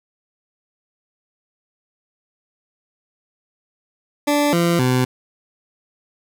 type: tone with pitch steps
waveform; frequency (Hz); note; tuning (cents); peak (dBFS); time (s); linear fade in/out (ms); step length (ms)
20% pulse; 291.6 / 170.9 / 127.1; D4 / F3 / C3; -12 / -37 / -50; -10; 4.27-5.05; 10; 260
effects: none